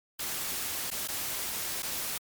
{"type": "noise with dropouts", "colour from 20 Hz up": "white", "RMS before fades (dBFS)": -34, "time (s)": [0.19, 2.18], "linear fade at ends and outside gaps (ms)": 5, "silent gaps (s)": [[0.904, 0.913], [1.076, 1.084], [1.823, 1.829]], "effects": ["MP3 96 kbps"]}